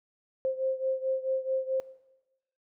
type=beating tone pair; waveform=sine; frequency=525 / 529.6 Hz; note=C5 / C5; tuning=+6 / +21 cents; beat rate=4.6 Hz; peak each=-29 / -32 dBFS; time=0.45-1.8 s; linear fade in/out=0 ms; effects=noise-tail reverb RT60 1.0 s tail -19 dB re dry